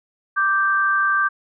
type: tone pair together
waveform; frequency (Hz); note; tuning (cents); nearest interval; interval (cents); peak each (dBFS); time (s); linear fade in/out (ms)
sine; 1174.7 / 1568; D6 / G6; 0 / 0; perfect fourth; 500; -19 / -18; 0.36-1.29; 20
effects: none